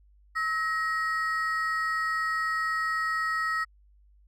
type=ring-modulated tone; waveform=triangle; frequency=1592 Hz; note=G6; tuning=26 cents sharp; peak=-21 dBFS; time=0.35-3.65 s; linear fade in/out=20 ms; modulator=298 Hz; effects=added 50 Hz sine -56 dBFS peak until 4.27 s